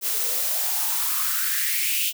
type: noise with high-pass filter sweep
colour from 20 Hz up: blue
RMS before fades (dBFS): -24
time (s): 0.01-2.13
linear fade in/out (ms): 50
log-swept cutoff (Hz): 360 to 3000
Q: 5.2
effects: none